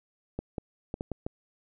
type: clicks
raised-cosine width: 2 ms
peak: -19 dBFS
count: 6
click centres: 0.39 / 0.582 / 0.941 / 1.009 / 1.117 / 1.265 s
effects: none